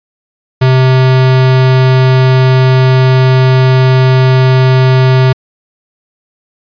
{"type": "tone", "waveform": "square", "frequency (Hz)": 129.9, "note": "C3", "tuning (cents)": -12, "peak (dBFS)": -5, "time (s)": [0.61, 5.33], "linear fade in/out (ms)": 10, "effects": ["resampled to 11025 Hz"]}